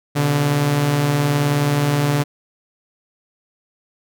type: beating tone pair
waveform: sawtooth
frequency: 126 / 145 Hz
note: B2 / D3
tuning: +35 / -22 cents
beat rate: 19 Hz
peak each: -21 / -12 dBFS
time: 0.15-2.24 s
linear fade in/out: 20 ms
effects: none